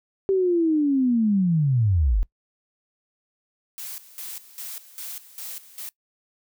sine linear sweep, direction down, 392 to 38.89 Hz, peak -17 dBFS, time 0.29-2.23 s, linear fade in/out 0 ms
blue noise with tremolo, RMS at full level -35 dBFS, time 3.78-5.89 s, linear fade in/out 0 ms, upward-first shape square, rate 2.5 Hz, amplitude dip 80%
effects noise-tail reverb RT60 0.1 s tail -22 dB re dry

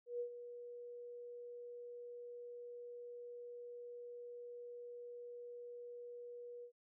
sine tone with ADSR envelope, 482.3 Hz, B4, 41 cents flat, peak -37 dBFS, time 0.06-6.72 s, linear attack 140 ms, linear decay 90 ms, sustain -11 dB, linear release 85 ms, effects none

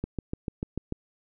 click train, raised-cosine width 3 ms, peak -17 dBFS, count 7, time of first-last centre 0.04-0.924 s, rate 6.79 Hz, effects none

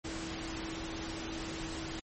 sine tone in noise, 325.6 Hz, E4, 21 cents flat, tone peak -41 dBFS, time 0.04-2 s, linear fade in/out 10 ms, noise pink, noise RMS -41 dBFS, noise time 0.04-2 s, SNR -3 dB, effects MP3 32 kbps

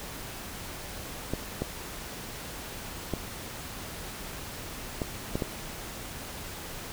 clicks, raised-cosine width 2 ms, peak -15 dBFS, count 6, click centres 1.336 / 1.62 / 3.137 / 5.018 / 5.355 / 5.422 s, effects pink hiss -40 dBFS RMS until 6.92 s

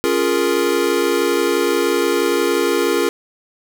square chord, Bb minor seventh, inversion first, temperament equal, 277.2 / 349.2 / 415.3 / 466.2 Hz, Db4 / F4 / Ab4 / Bb4, 0 / 0 / 0 / 0 cents, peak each -24 / -20 / -21 / -21 dBFS, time 0.04-3.09 s, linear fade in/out 0 ms, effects none

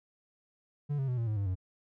triangle tone with pitch steps, 145.2 / 134.7 / 124.95 / 115.91 / 107.53 / 99.75 / 92.53 Hz, D3 / C#3 / B2 / A#2 / A2 / G2 / F#2, -19 / -49 / +21 / -9 / -39 / +31 / +1 cents, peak -27 dBFS, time 0.89-1.555 s, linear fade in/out 20 ms, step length 95 ms, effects none

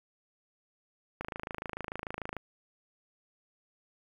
click train, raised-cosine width 0.5 ms, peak -21 dBFS, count 32, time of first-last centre 1.21-2.367 s, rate 26.8 Hz, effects 9-bit

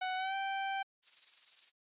sawtooth tone with pitch glide, 744 to 780.1 Hz, F#5 to G5, +9 to -9 cents, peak -30 dBFS, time 0.01-0.83 s, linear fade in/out 10 ms, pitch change +82 cents, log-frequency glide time 0.16-0.35 s
violet noise with tremolo, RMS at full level -43 dBFS, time 1.02-1.72 s, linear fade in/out 50 ms, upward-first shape sine, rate 20 Hz, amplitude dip 55%
effects resampled to 8000 Hz

